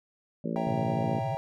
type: harmonic tone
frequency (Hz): 56.4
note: A1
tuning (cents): +44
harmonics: 3 / 4 / 5 / 6 / 7 / 8 / 9 / 10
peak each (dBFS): -34 / -33 / -39 / -39 / -41 / -41 / -44 / -41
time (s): 0.44-1.19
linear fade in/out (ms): 5
type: chord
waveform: triangle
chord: C# diminished seventh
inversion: none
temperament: equal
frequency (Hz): 554.4 / 659.3 / 784 / 932.3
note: C#5 / E5 / G5 / Bb5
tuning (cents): 0 / 0 / 0 / 0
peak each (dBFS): -37 / -33 / -32 / -37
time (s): 0.56-1.37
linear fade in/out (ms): 0
type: tone with vibrato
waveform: triangle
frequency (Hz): 128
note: C3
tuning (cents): -38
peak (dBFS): -29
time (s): 0.67-1.35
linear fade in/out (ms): 2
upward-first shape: sine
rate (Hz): 14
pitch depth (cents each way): 250
effects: none